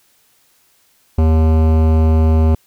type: tone with hard clipping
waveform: sine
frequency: 79.5 Hz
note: D#2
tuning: 38 cents sharp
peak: -11 dBFS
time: 1.18-2.55 s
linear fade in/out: 5 ms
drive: 17 dB
effects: white hiss -56 dBFS RMS until 2.66 s